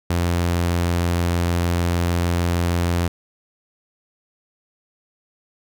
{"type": "tone", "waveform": "sawtooth", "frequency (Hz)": 86.5, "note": "F2", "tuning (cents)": -16, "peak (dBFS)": -14, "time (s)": [0.1, 3.08], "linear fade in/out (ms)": 5, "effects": []}